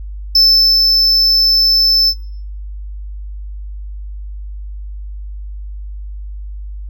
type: tone with ADSR envelope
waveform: triangle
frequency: 5274 Hz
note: E8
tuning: in tune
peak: -5 dBFS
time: 0.35-2.14 s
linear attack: 4 ms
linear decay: 430 ms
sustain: -3 dB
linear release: 56 ms
effects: noise-tail reverb RT60 0.5 s tail -17 dB re dry + added 50 Hz sine -24 dBFS peak until 6.89 s